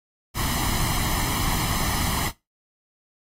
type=noise with comb filter; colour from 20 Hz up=pink; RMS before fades=-25 dBFS; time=0.34-2.32 s; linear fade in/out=50 ms; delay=0.98 ms; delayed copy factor=+0.7; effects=noise-tail reverb RT60 0.2 s tail -18 dB re dry + AAC 48 kbps